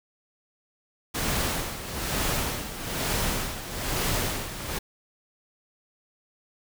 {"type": "noise with tremolo", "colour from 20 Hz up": "pink", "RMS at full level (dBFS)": -26, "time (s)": [1.14, 4.79], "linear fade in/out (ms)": 10, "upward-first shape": "sine", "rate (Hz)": 1.1, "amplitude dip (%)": 70, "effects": []}